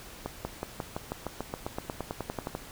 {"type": "accelerating click train", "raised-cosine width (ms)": 1, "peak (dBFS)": -18, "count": 19, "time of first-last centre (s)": [0.26, 2.551], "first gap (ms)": 190, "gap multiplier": 0.95, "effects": ["pink hiss -47 dBFS RMS until 2.71 s"]}